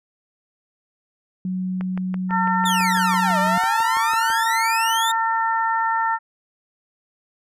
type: tone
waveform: sine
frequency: 185 Hz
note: F#3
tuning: in tune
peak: -22 dBFS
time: 1.45-3.58 s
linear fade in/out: 2 ms
type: click train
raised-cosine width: 0.5 ms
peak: -18 dBFS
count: 16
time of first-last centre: 1.81-4.302 s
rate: 6.02 Hz
type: harmonic tone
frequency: 452.3 Hz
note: A4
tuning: 48 cents sharp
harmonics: 2 / 3 / 4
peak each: -20 / -24 / -26 dBFS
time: 2.29-6.19 s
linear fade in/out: 50 ms
type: exponential two-way sweep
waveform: sawtooth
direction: down then up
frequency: 3729 to 579 to 3729 Hz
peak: -20 dBFS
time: 2.65-5.12 s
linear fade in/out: 10 ms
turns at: 3.39 s
effects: resampled to 32000 Hz